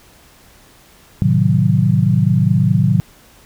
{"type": "chord", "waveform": "sine", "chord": "A diminished seventh", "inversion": "none", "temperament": "equal", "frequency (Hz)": [110, 130.81, 155.56, 185], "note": ["A2", "C3", "Eb3", "Gb3"], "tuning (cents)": [0, 0, 0, 0], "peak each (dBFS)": -16, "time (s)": [1.22, 3], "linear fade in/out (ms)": 0, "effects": ["pink hiss -47 dBFS RMS until 3.45 s"]}